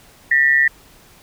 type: tone pair together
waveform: sine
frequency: 1800 / 1940.1 Hz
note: A6 / B6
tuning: +39 / -31 cents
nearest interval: minor second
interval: 130 cents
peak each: -14 dBFS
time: 0.31-0.68 s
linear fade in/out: 5 ms
effects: pink hiss -48 dBFS RMS until 1.22 s